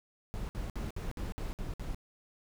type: noise bursts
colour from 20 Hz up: brown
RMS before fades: -37 dBFS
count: 8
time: 0.34-1.946 s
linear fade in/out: 0 ms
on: 150 ms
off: 58 ms
effects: none